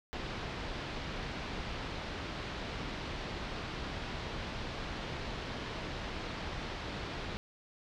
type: low-pass noise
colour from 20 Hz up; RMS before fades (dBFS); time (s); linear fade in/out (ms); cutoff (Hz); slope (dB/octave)
pink; -40; 0.13-7.37; 0; 4500; 24
effects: none